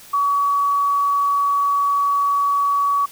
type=tone; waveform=sine; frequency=1133 Hz; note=C#6; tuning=37 cents sharp; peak=-15 dBFS; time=0.13-3.06 s; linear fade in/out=10 ms; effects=white hiss -43 dBFS RMS until 3.11 s